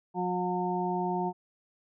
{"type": "harmonic tone", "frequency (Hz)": 180, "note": "F#3", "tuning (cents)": -47, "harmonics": [1, 2, 4, 5], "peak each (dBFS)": [-33, -33, -33, -33], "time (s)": [0.14, 1.33], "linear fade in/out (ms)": 50, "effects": []}